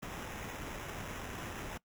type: noise with sample-and-hold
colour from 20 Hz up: pink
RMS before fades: -43 dBFS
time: 0.02-1.78 s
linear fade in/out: 10 ms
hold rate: 4410 Hz
effects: noise-tail reverb RT60 0.1 s tail -21 dB re dry